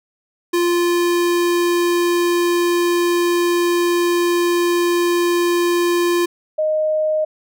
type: tone pair in turn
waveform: square / sine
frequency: 347.9 / 619.9 Hz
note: F4 / D#5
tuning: -7 / -7 cents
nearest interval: minor seventh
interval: 1000 cents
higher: second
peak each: -15 / -15 dBFS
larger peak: neither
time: 0.53-6.26 / 6.58-7.25 s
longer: first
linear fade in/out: 10 ms
effects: none